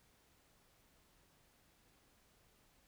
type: silence
effects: pink hiss -71 dBFS RMS until 2.87 s